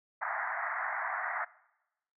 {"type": "band-pass noise", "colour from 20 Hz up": "white", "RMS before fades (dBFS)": -35, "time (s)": [0.21, 1.45], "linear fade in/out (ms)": 10, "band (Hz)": [650, 2000], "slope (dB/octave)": 96, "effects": ["noise-tail reverb RT60 0.9 s tail -21 dB re dry"]}